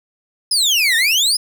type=exponential two-way sweep; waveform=30% pulse; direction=down then up; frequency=5190 to 1777 to 5190 Hz; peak=-10 dBFS; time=0.51-1.37 s; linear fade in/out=5 ms; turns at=0.96 s; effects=none